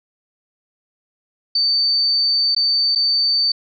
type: tone with dropouts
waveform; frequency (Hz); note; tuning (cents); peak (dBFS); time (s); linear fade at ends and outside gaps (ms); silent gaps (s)
sine; 4570; D8; -48; -14; 1.55-3.52; 5; 2.549-2.563 / 2.951-2.957
effects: none